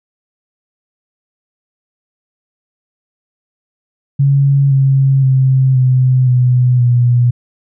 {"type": "tone with pitch steps", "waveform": "sine", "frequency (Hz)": [139.1, 135.45, 131.9, 128.44, 125.07, 121.8], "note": ["C#3", "C#3", "C3", "C3", "B2", "B2"], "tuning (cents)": [6, -40, 14, -32, 22, -24], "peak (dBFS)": -7, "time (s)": [4.19, 7.31], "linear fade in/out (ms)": 10, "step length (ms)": 520, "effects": []}